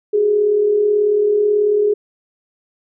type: tone pair together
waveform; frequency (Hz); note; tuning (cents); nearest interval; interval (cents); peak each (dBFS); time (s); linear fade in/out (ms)
sine; 379.2 / 417.5; F#4 / G#4; +43 / +9; major second; 166; -23 / -12; 0.13-1.94; 10
effects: none